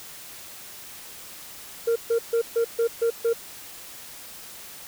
sine tone bursts, 463.1 Hz, A#4, 11 cents flat, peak -16 dBFS, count 7, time 1.87-3.333 s, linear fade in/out 10 ms, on 89 ms, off 140 ms, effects tanh soft clip ceiling -18 dBFS + white hiss -42 dBFS RMS until 4.87 s

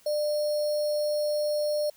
sine tone with sample-and-hold, 597 Hz, D5, 28 cents sharp, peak -24 dBFS, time 0.06-1.9 s, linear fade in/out 5 ms, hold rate 4900 Hz, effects white hiss -59 dBFS RMS until 1.96 s

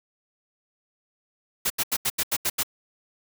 white noise bursts, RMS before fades -24 dBFS, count 8, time 1.65-2.633 s, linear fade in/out 10 ms, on 52 ms, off 81 ms, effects none

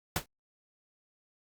pink noise with exponential decay, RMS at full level -26 dBFS, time 0.16-0.26 s, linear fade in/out 2 ms, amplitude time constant 21 ms, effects Opus 48 kbps

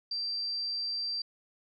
sine tone, 4699 Hz, D8, in tune, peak -31 dBFS, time 0.11-1.22 s, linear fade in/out 5 ms, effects none

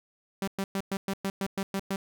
sawtooth tone bursts, 194.9 Hz, G3, 10 cents flat, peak -24 dBFS, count 10, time 0.42-1.96 s, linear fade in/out 2 ms, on 55 ms, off 110 ms, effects none

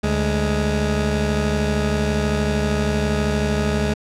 20% pulse tone pair together, 73.79 / 208.7 Hz, D2 / G#3, +9 / +9 cents, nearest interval octave + tritone, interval 1800 cents, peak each -16 dBFS, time 0.03-3.94 s, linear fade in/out 10 ms, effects low-pass 8000 Hz 12 dB/octave

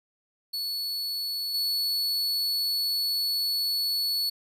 45% pulse tone with level steps, 4416 Hz, C#8, 7 cents flat, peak -28 / -24 dBFS, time 0.53-4.3 s, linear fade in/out 10 ms, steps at 1.54 s, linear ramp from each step 5 ms, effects resampled to 32000 Hz + 11-bit

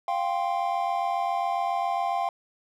triangle chord, F suspended second, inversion none, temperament just, 698.5 / 785.8 / 1047.7 Hz, F5 / G5 / C6, 0 / +4 / +2 cents, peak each -26 / -26 / -30 dBFS, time 0.08-2.29 s, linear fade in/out 2 ms, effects none

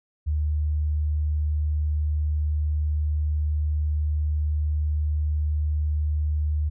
sine tone, 75.5 Hz, D2, 48 cents sharp, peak -21 dBFS, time 0.26-6.7 s, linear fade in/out 20 ms, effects none

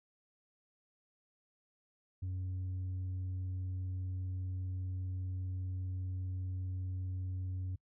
sine tone, 92.5 Hz, F#2, in tune, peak -33 dBFS, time 2.22-7.76 s, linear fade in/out 10 ms, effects noise-tail reverb RT60 0.1 s tail -25 dB re dry + tanh soft clip ceiling -35 dBFS

